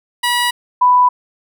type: tone pair in turn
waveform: 15% pulse / sine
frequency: 969 / 992.2 Hz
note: B5 / B5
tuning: -33 / +8 cents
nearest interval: unison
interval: 41 cents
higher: second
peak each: -7 dBFS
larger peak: neither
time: 0.23-0.51 / 0.81-1.09 s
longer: neither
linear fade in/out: 10 ms
effects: none